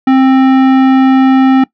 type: tone with tanh clipping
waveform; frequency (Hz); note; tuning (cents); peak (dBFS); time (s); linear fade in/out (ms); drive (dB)
sine; 263.9; C4; +15; -6; 0.07-1.64; 5; 16
effects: noise-tail reverb RT60 0.1 s tail -21 dB re dry